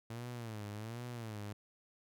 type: tone with vibrato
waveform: sawtooth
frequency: 112.3 Hz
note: A2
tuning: 36 cents sharp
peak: -38 dBFS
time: 0.1-1.53 s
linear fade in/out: 5 ms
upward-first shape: sine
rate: 1.3 Hz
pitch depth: 150 cents each way
effects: none